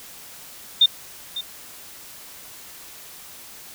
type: tone with echo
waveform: sine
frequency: 3628 Hz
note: A#7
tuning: 48 cents flat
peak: -10 dBFS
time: 0.81-0.86 s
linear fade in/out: 5 ms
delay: 550 ms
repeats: 1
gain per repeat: -15 dB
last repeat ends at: 1.41 s
effects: white hiss -42 dBFS RMS until 3.74 s